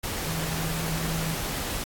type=tone in noise; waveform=sine; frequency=162.3 Hz; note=E3; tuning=27 cents flat; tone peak=-29 dBFS; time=0.27-1.35 s; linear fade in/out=10 ms; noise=pink; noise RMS=-31 dBFS; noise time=0.03-1.84 s; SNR=-1 dB; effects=AAC 64 kbps